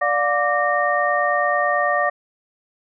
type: tone cluster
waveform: sine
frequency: 586 / 715 / 1172 / 1844 Hz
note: D5 / F5 / D6 / A#6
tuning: -4 / +41 / -4 / -19 cents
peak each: -22 dBFS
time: 0.01-2.1 s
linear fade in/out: 10 ms
effects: none